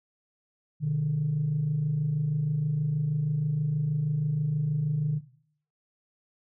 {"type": "tone pair together", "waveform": "sine", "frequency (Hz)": [124.8, 151.09], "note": ["B2", "D3"], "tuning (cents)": [19, 49], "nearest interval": "minor third", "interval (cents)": 330, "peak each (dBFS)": [-32, -24], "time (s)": [0.8, 5.21], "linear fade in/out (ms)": 50, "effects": ["noise-tail reverb RT60 0.6 s tail -17 dB re dry", "tanh soft clip ceiling -19 dBFS"]}